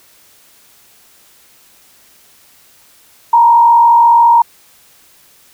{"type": "tone with frequency modulation", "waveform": "sine", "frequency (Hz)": 937, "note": "A#5", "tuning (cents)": 9, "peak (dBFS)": -4, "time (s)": [3.33, 4.42], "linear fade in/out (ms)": 5, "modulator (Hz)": 45.8, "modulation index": 0.53, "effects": ["white hiss -47 dBFS RMS until 5.53 s"]}